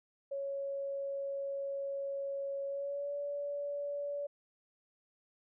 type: tone with pitch glide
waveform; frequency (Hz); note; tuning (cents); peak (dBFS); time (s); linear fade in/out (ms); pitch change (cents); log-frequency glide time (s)
sine; 554.4 to 573.3; C#5 to D5; 0 to -42; -35; 0.31-4.27; 10; +58; 2.66-3.14
effects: none